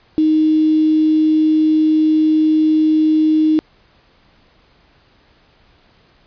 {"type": "tone with quantisation", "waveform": "sine", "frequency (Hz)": 311.5, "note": "D#4", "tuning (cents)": 2, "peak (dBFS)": -10, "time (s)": [0.18, 3.59], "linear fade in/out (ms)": 0, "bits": 5, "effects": ["pink hiss -53 dBFS RMS until 6.26 s", "resampled to 11025 Hz"]}